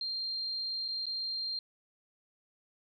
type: tone with dropouts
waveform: sine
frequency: 4186 Hz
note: C8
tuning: in tune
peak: -33 dBFS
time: 0.01-1.59 s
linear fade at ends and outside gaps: 2 ms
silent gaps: 0.881-0.885 / 1.057-1.066 s
effects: none